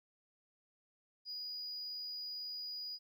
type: tone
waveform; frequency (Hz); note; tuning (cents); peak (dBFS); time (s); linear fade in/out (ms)
sine; 4911; D#8; -23; -39; 1.25-2.99; 50
effects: tanh soft clip ceiling -39 dBFS + 13-bit